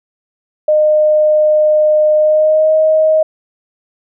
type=tone with pitch glide; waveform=sine; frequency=611 to 627.5 Hz; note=D#5 to D#5; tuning=-32 to +15 cents; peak=-7 dBFS; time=0.68-3.23 s; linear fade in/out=5 ms; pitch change=+47 cents; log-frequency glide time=2.16-2.74 s; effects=none